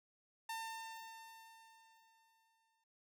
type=tone with exponential decay; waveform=sawtooth; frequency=901 Hz; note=A5; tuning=41 cents sharp; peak=-37 dBFS; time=0.49-2.84 s; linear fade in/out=5 ms; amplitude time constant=510 ms; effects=none